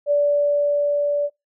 sine tone with level ramp, 580 Hz, D5, 22 cents flat, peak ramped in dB -14 to -18 dBFS, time 0.06-1.3 s, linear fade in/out 50 ms, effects noise-tail reverb RT60 0.2 s tail -24 dB re dry

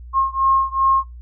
sine beating tone pair, 1073 / 1075.6 Hz, C6 / C6, +43 / +47 cents, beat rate 2.6 Hz, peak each -17 / -18 dBFS, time 0.13-1.04 s, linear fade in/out 50 ms, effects noise-tail reverb RT60 0.2 s tail -20 dB re dry + added 60 Hz sine -34 dBFS peak until 1.21 s

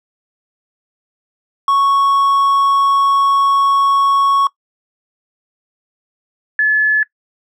triangle / sine tone pair in turn, 1108 / 1719.9 Hz, C#6 / A6, -1 / -40 cents, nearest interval minor sixth, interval 761 cents, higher second, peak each -8 / -9 dBFS, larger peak first, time 1.68-4.47 / 6.59-7.03 s, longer first, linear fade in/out 2 ms, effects noise-tail reverb RT60 0.1 s tail -21 dB re dry

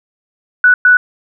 sine tone bursts at uneven times, 1480 Hz, F#6, in tune, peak -4 dBFS, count 2, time 0.64-0.74 / 0.85-0.97 s, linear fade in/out 2 ms, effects none

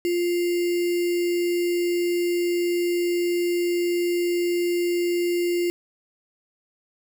sine tone with sample-and-hold, 349.2 Hz, F4, in tune, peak -20 dBFS, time 0.05-5.7 s, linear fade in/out 0 ms, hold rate 2450 Hz, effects none

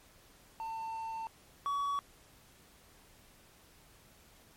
triangle tone pair in turn, 897 / 1130.1 Hz, A5 / C#6, +33 / +33 cents, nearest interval major third, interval 400 cents, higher second, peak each -35 / -29 dBFS, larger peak second, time 0.6-1.27 / 1.66-1.99 s, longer first, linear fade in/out 0 ms, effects pink hiss -61 dBFS RMS until 4.56 s + MP3 64 kbps

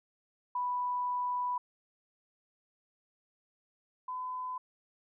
sine tone pair in turn, 987.8 / 1010.3 Hz, B5 / B5, 0 / +39 cents, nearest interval unison, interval 39 cents, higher second, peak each -30 / -35 dBFS, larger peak first, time 0.55-1.58 / 4.08-4.58 s, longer first, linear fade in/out 5 ms, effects none

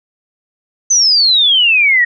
sine exponential sweep, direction down, 6230 to 1864.7 Hz, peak -7 dBFS, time 0.9-2.05 s, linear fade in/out 10 ms, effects none

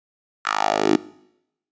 10% pulse tone with high-pass filter sweep, 52 Hz, G#1, 3 cents sharp, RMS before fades -20 dBFS, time 0.45-0.96 s, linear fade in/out 5 ms, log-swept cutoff 1400 to 300 Hz, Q 3.5, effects noise-tail reverb RT60 0.8 s tail -20 dB re dry + resampled to 16000 Hz

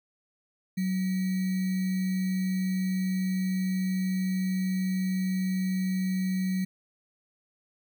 sine tone with sample-and-hold, 186.8 Hz, F#3, 17 cents sharp, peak -25 dBFS, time 0.77-6.65 s, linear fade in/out 10 ms, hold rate 2100 Hz, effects none

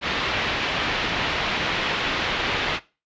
white low-pass noise, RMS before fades -25 dBFS, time 0.01-2.8 s, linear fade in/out 50 ms, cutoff 3400 Hz, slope 24 dB/octave, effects noise-tail reverb RT60 0.3 s tail -19 dB re dry + resampled to 16000 Hz

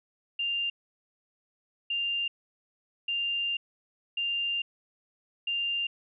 sine tone bursts at uneven times, 2794 Hz, F7, in tune, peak -27 dBFS, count 5, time 0.39-0.7 / 1.9-2.28 / 3.08-3.57 / 4.17-4.62 / 5.47-5.87 s, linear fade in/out 5 ms, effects none

